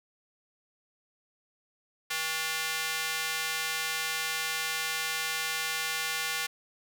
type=tone with high-pass filter; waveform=square; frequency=160 Hz; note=D#3; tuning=49 cents sharp; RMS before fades=-32 dBFS; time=2.1-6.47 s; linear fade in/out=10 ms; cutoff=1800 Hz; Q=0.95; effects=none